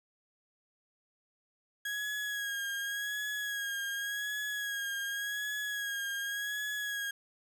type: tone with vibrato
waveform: 35% pulse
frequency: 1652 Hz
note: G#6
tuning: 10 cents flat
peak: -32 dBFS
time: 1.85-7.11 s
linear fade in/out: 5 ms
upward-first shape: sine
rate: 0.88 Hz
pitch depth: 39 cents each way
effects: none